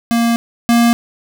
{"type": "tone pair in turn", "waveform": "square", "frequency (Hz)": [233.1, 235], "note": ["A#3", "A#3"], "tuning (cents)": [0, 14], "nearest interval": "unison", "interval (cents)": 14, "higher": "second", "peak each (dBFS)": [-12, -9], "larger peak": "second", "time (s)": [[0.11, 0.36], [0.69, 0.93]], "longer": "first", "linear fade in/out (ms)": 0, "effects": []}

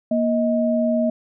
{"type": "tone pair together", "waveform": "sine", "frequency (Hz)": [236, 630], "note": ["A#3", "D#5"], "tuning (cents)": [22, 21], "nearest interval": "octave + perfect fourth", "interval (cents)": 1699, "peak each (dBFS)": [-19, -20], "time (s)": [0.11, 1.1], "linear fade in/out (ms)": 5, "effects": []}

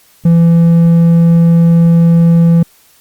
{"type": "tone with hard clipping", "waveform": "sine", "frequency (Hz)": 168, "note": "E3", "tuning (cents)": 33, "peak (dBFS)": -5, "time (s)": [0.25, 2.63], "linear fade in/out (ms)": 5, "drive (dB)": 3, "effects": ["white hiss -47 dBFS RMS until 3 s", "Opus 48 kbps"]}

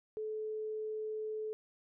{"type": "tone", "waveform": "sine", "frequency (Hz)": 432.5, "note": "A4", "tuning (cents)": -30, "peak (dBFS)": -36, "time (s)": [0.17, 1.53], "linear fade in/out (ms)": 0, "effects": []}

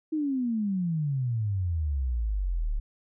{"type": "exponential sweep", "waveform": "sine", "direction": "down", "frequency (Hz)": [319.7, 34.65], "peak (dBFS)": -25, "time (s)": [0.12, 2.8], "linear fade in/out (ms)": 10, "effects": []}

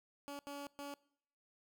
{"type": "tone bursts at uneven times", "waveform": "15% pulse", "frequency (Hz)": 284.3, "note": "C#4", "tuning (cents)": 44, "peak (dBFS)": -38, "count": 3, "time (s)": [[0.28, 0.39], [0.47, 0.67], [0.79, 0.94]], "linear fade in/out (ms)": 0, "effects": ["noise-tail reverb RT60 0.7 s tail -24 dB re dry"]}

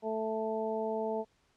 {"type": "harmonic tone", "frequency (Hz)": 220, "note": "A3", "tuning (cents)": 0, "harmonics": [1, 2, 3, 4], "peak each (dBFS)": [-39, -34, -36, -39], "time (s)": [0.02, 1.25], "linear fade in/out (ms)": 50, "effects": ["pink hiss -71 dBFS RMS until 1.56 s", "low-pass 7000 Hz 12 dB/octave"]}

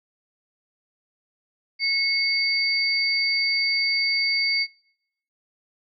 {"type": "tone pair together", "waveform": "sine", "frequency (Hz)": [2185, 4630], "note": ["C#7", "D8"], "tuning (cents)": [-26, -25], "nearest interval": "octave + minor second", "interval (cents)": 1301, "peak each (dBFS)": [-23, -23], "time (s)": [1.79, 4.67], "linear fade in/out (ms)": 50, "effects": ["noise-tail reverb RT60 0.8 s tail -25 dB re dry"]}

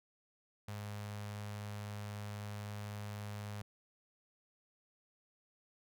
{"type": "tone with notch filter", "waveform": "sawtooth", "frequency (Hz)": 103.83, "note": "G#2", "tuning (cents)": 0, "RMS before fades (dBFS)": -44, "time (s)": [0.68, 3.62], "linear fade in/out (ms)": 5, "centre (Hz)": 320, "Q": 1.2, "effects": []}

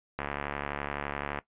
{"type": "click train", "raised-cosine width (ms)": 0.5, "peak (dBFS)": -17, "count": 87, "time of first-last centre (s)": [0.19, 1.388], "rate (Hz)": 71.8, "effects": ["noise-tail reverb RT60 0.1 s tail -17 dB re dry", "resampled to 8000 Hz"]}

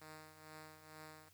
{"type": "tone with tremolo", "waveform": "5% pulse", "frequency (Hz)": 155.56, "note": "D#3", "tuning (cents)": 0, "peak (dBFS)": -40, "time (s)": [0.01, 1.29], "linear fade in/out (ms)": 2, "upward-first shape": "triangle", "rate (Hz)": 2.2, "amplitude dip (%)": 70, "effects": ["added 93 Hz sine -70 dBFS peak until 1.33 s", "white hiss -69 dBFS RMS until 1.33 s"]}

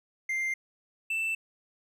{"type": "tone pair in turn", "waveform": "triangle", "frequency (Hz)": [2097, 2659], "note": ["C7", "E7"], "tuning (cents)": [3, 14], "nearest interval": "major third", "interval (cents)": 411, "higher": "second", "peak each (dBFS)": [-26, -26], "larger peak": "neither", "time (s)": [[0.29, 0.54], [1.1, 1.35]], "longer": "neither", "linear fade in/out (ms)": 5, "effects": []}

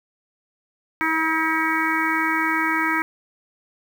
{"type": "harmonic tone", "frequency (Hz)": 320.2, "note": "D#4", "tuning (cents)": 50, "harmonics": [1, 3, 4, 5, 6, 7], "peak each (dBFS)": [-26, -26, -26, -26, -26, -26], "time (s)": [1.01, 3.02], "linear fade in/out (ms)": 0, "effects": ["7-bit"]}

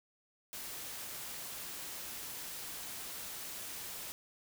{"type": "noise", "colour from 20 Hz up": "white", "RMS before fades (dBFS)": -44, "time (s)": [0.53, 4.12], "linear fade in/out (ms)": 0, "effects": []}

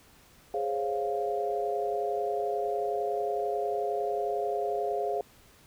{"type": "chord", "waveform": "sine", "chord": "Db major seventh", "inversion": "second", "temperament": "equal", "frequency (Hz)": [415.3, 523.3, 554.4, 698.5], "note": ["Ab4", "C5", "Db5", "F5"], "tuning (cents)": [0, 0, 0, 0], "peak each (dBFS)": [-31, -37, -37, -31], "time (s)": [0.54, 5.21], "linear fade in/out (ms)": 2, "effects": ["pink hiss -58 dBFS RMS until 5.66 s"]}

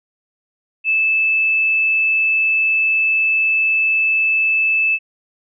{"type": "tone", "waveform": "sine", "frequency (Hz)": 2624, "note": "E7", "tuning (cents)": -9, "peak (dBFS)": -13, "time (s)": [0.84, 4.99], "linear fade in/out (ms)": 50, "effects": []}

